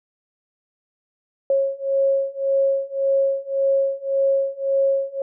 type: beating tone pair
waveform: sine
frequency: 545 / 546.8 Hz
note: C#5 / C#5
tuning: -29 / -24 cents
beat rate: 1.8 Hz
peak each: -21 / -20 dBFS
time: 1.5-5.22 s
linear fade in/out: 2 ms
effects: none